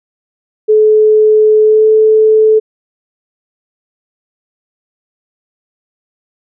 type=tone with pitch glide; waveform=sine; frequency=430 to 435.2 Hz; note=A4 to A4; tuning=-40 to -19 cents; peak=-4 dBFS; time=0.68-2.6 s; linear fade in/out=20 ms; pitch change=+21 cents; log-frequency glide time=1.63-1.87 s; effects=none